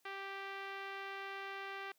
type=tone with low-pass filter; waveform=5% pulse; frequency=392 Hz; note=G4; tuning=in tune; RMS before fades=-45 dBFS; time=0.05-1.92 s; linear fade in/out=5 ms; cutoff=2100 Hz; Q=0.96; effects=white hiss -75 dBFS RMS until 1.98 s + high-pass 150 Hz 12 dB/octave